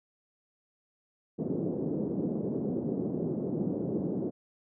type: band-pass noise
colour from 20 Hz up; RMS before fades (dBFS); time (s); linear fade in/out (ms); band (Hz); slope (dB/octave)
pink; -32; 1.38-4.31; 20; 160 to 450; 24
effects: none